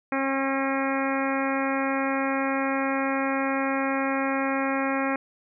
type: harmonic tone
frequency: 270.6 Hz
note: C#4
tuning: 42 cents flat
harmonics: 1 / 2 / 3 / 4 / 5 / 6 / 7 / 8 / 9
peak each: -27 / -30 / -32 / -33 / -34 / -35 / -35 / -36 / -37 dBFS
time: 0.12-5.16 s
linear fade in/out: 2 ms
effects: none